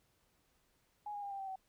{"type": "tone with pitch steps", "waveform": "sine", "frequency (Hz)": [833, 818.2, 803.7, 789.4, 775.4, 761.7], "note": ["G#5", "G#5", "G5", "G5", "G5", "G5"], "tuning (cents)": [5, -26, 43, 12, -19, -50], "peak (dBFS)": -40, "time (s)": [1.06, 1.558], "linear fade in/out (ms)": 5, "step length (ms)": 83, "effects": ["pink hiss -75 dBFS RMS until 1.68 s"]}